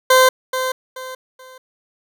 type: tone with echo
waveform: 20% pulse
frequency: 516 Hz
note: C5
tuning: 24 cents flat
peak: -4 dBFS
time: 0.1-0.29 s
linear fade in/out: 5 ms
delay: 430 ms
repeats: 3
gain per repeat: -10 dB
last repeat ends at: 1.58 s
effects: none